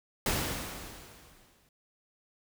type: noise with exponential decay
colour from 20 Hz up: pink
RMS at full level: -28 dBFS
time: 0.26-1.69 s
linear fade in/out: 2 ms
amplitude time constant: 310 ms
effects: none